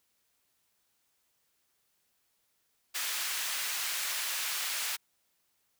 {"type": "high-pass noise", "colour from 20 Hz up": "pink", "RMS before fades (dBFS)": -34, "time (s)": [2.94, 4.97], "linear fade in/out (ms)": 20, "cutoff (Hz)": 1700, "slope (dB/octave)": 12, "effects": ["white hiss -75 dBFS RMS until 5.79 s"]}